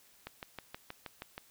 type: click train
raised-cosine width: 0.3 ms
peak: -25 dBFS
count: 8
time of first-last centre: 0.27-1.379 s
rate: 6.31 Hz
effects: white hiss -63 dBFS RMS until 1.5 s